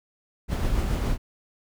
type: noise with tremolo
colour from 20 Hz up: brown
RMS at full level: -23 dBFS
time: 0.48-1.18 s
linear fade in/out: 50 ms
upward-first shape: triangle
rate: 7.2 Hz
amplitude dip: 30%
effects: none